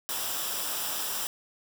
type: noise with comb filter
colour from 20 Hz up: white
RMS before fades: -32 dBFS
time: 0.09-1.27 s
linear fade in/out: 0 ms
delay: 0.46 ms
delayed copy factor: -0.6
effects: none